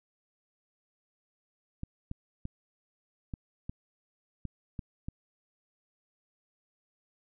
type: clicks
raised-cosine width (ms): 5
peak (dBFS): -24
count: 8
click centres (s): 1.834 / 2.114 / 2.454 / 3.338 / 3.695 / 4.453 / 4.792 / 5.085
effects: none